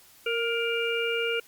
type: harmonic tone with a mistuned harmonic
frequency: 470 Hz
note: A#4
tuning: 14 cents sharp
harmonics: 1 / 3 / 5 / 6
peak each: -28 / -32 / -32 / -32 dBFS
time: 0.26-1.4 s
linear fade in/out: 5 ms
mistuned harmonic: 1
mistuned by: -26 cents
effects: white hiss -55 dBFS RMS until 1.47 s + Opus 48 kbps